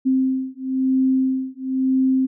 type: beating tone pair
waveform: sine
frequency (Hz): 261.6 / 262.6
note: C4 / C4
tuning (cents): 0 / +6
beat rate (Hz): 1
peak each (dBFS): -20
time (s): 0.05-2.27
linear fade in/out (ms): 20
effects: none